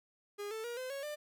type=tone with pitch steps; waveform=45% pulse; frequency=409.5 / 441.4 / 475.9 / 513 / 553 / 596.1 Hz; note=G#4 / A4 / A#4 / C5 / C#5 / D5; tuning=-24 / +5 / +36 / -34 / -4 / +26 cents; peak=-39 dBFS; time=0.38-1.16 s; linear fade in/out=20 ms; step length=130 ms; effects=none